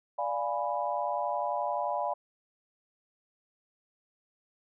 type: chord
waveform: sine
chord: D diminished seventh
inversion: none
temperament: equal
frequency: 587.3 / 698.5 / 830.6 / 987.8 Hz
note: D5 / F5 / Ab5 / Cb6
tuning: 0 / 0 / 0 / 0 cents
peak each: -34 dBFS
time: 0.18-2.14 s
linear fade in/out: 10 ms
effects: none